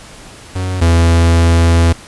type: tone pair in turn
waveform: 45% pulse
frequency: 92.5 / 83.94 Hz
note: F#2 / E2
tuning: 0 / +32 cents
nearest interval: major second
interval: 168 cents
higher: first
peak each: -16 / -7 dBFS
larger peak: second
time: 0.55-0.81 / 0.81-1.93 s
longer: second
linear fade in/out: 10 ms
effects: pink hiss -36 dBFS RMS until 2.07 s + resampled to 24000 Hz